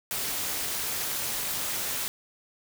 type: noise with amplitude modulation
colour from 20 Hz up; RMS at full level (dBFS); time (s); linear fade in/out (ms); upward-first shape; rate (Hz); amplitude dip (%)
white; -28; 0.11-2.08; 0; sine; 292; 65
effects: none